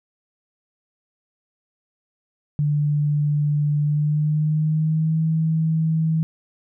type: tone with pitch glide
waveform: sine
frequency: 147.6 to 160.03 Hz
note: D3 to D#3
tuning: +9 to +49 cents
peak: -17 dBFS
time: 2.59-6.23 s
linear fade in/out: 0 ms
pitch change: +140 cents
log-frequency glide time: 3.81-5.2 s
effects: none